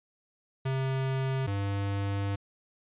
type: tone pair in turn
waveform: square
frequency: 133.1 / 99.71 Hz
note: C3 / G2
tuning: +30 / +30 cents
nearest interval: perfect fourth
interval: 500 cents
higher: first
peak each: -28 / -29 dBFS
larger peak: first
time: 0.65-1.47 / 1.47-2.36 s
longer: second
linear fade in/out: 10 ms
effects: resampled to 8000 Hz